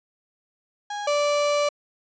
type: tone pair in turn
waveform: 35% pulse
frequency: 824 / 583.8 Hz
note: G#5 / D5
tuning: -14 / -10 cents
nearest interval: tritone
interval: 596 cents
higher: first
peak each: -27 / -18 dBFS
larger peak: second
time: 0.9-1.07 / 1.07-1.69 s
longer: second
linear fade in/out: 5 ms
effects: resampled to 16000 Hz